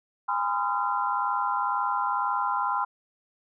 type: tone cluster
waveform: sine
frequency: 816 / 936 / 1018 / 1252 / 1372 Hz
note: G#5 / A#5 / C6 / D#6 / F6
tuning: -31 / +7 / -48 / +10 / -31 cents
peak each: -30 / -36 / -27 / -35 / -31 dBFS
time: 0.28-2.85 s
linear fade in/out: 10 ms
effects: none